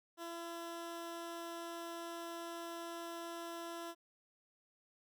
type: tone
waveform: 15% pulse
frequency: 337.8 Hz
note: E4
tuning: 42 cents sharp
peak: -37 dBFS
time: 0.17-3.95 s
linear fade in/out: 50 ms
effects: none